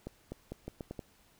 accelerating click train, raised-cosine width 2 ms, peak -26 dBFS, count 7, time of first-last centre 0.07-0.992 s, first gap 250 ms, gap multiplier 0.8, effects pink hiss -65 dBFS RMS until 1.39 s

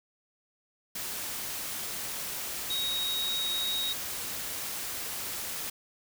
sine tone in noise, 3782 Hz, A#7, 24 cents sharp, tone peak -29 dBFS, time 2.7-3.93 s, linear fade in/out 5 ms, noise white, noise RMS -36 dBFS, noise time 0.95-5.7 s, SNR +4 dB, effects none

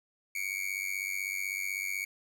45% pulse tone with amplitude modulation, 2250 Hz, C#7, 25 cents sharp, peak -28 dBFS, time 0.35-2.05 s, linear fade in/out 5 ms, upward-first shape sine, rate 96 Hz, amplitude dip 100%, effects none

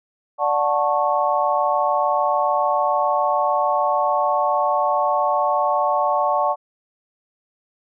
sine chord, D major seventh, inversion none, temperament just, 587.3 / 734.2 / 881 / 1101.2 Hz, D5 / F#5 / A5 / C#6, 0 / -14 / +2 / -12 cents, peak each -22 / -22 / -22 / -22 dBFS, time 0.38-6.56 s, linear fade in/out 50 ms, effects none

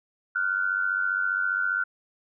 sine tone pair together, 1403 / 1498 Hz, F6 / F#6, +8 / +21 cents, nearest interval minor second, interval 113 cents, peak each -26 dBFS, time 0.35-1.84 s, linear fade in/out 10 ms, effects none

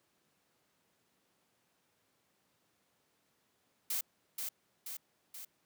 blue noise with echo, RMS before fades -35 dBFS, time 3.9-4.01 s, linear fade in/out 5 ms, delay 480 ms, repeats 3, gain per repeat -4 dB, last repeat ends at 5.45 s, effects pink hiss -75 dBFS RMS until 5.65 s + high-pass 150 Hz 12 dB/octave

